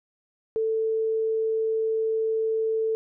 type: tone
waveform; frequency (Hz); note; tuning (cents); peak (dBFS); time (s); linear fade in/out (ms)
sine; 443.4; A4; +13; -22; 0.56-2.95; 0
effects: none